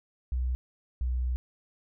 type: tone pair in turn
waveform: sine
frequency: 62.7 / 62.23 Hz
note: B1 / B1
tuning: +27 / +14 cents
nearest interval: unison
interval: 13 cents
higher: first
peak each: -26 dBFS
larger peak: neither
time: 0.32-0.55 / 1.01-1.36 s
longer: second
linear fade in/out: 0 ms
effects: none